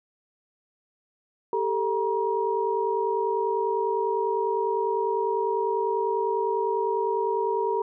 sine tone cluster, 394.8 / 444.8 / 950 Hz, G4 / A4 / A#5, +12 / +19 / +33 cents, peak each -27 dBFS, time 1.53-7.82 s, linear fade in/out 2 ms, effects none

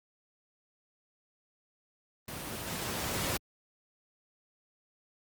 pink noise with level ramp, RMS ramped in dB -40 to -31 dBFS, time 2.28-3.37 s, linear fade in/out 2 ms, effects high-pass 80 Hz 12 dB/octave + Opus 24 kbps

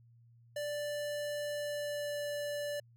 square tone with pitch glide, 587.3 to 583.6 Hz, D5 to D5, 0 to -11 cents, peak -36 dBFS, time 0.56-2.8 s, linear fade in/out 5 ms, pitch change -11 cents, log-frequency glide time 1.52-2.27 s, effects added 117 Hz sine -59 dBFS peak until 2.96 s

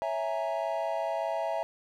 triangle chord, A# half-diminished seventh, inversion first, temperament equal, 554.4 / 659.3 / 830.6 / 932.3 Hz, C#5 / E5 / G#5 / A#5, 0 / 0 / 0 / 0 cents, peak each -35 / -29 / -34 / -35 dBFS, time 0.02-1.63 s, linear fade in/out 0 ms, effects none

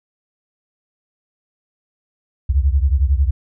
sine beating tone pair, 65.41 / 76.41 Hz, C2 / D#2, 0 / -31 cents, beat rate 11 Hz, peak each -14 / -17 dBFS, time 2.49-3.31 s, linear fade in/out 10 ms, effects none

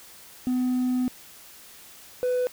triangle tone pair in turn, 251.8 / 499 Hz, B3 / B4, +34 / +18 cents, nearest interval octave, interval 1184 cents, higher second, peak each -19 dBFS, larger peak neither, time 0.47-1.08 / 2.23-2.47 s, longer first, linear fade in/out 0 ms, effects tanh soft clip ceiling -16 dBFS + white hiss -48 dBFS RMS until 2.52 s

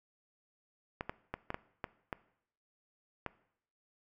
clicks, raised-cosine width 0.5 ms, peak -21 dBFS, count 8, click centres 1.009 / 1.095 / 1.34 / 1.504 / 1.544 / 1.842 / 2.128 / 3.263 s, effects noise-tail reverb RT60 0.7 s tail -19 dB re dry

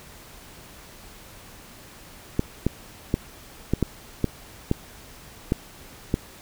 clicks, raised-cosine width 3 ms, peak -7 dBFS, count 9, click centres 2.394 / 2.666 / 3.141 / 3.736 / 3.827 / 4.243 / 4.714 / 5.521 / 6.141 s, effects pink hiss -46 dBFS RMS until 6.41 s

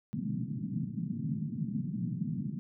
white band-pass noise, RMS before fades -35 dBFS, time 0.13-2.59 s, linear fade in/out 0 ms, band 120 to 240 Hz, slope 48 dB/octave, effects none

